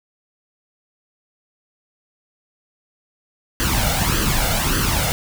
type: noise with flanger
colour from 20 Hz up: pink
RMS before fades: -19 dBFS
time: 3.6-5.12 s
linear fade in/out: 0 ms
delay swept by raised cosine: 0.65 to 1.42 ms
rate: 1.7 Hz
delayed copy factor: +0.65
effects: none